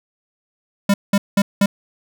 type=tone bursts; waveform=square; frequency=200 Hz; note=G3; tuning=35 cents sharp; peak=-12 dBFS; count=4; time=0.89-1.66 s; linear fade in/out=5 ms; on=50 ms; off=190 ms; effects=none